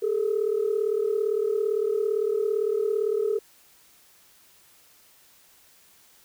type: tone pair together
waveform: sine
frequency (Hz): 407.2 / 444.9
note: G#4 / A4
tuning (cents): -34 / +19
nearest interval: major second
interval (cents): 153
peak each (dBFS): -24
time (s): 0.02-3.39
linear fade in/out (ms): 10
effects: tanh soft clip ceiling -16 dBFS + white hiss -57 dBFS RMS until 6.24 s